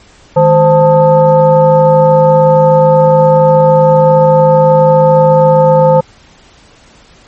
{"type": "tone with frequency modulation", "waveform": "sine", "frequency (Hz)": 521, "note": "C5", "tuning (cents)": -7, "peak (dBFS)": -3, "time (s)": [0.36, 6.01], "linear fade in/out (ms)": 10, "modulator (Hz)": 365, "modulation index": 0.95, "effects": ["pink hiss -42 dBFS RMS until 7.27 s", "MP3 32 kbps"]}